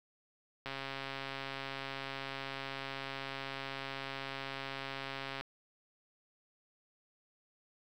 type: click train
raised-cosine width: 0.3 ms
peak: -24 dBFS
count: 647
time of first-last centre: 0.66-5.41 s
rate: 136 Hz
effects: 10-bit